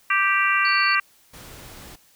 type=harmonic tone; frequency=392 Hz; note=G4; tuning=in tune; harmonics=3 / 4 / 5 / 6 / 7; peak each=-22 / -23 / -24 / -25 / -25 dBFS; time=0.1-1 s; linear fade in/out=5 ms
type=tone; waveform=sine; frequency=4482 Hz; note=C#8; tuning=18 cents sharp; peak=-26 dBFS; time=0.65-0.95 s; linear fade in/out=2 ms
type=noise; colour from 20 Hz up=pink; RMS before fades=-42 dBFS; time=1.33-1.96 s; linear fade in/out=10 ms
effects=white hiss -57 dBFS RMS until 2.15 s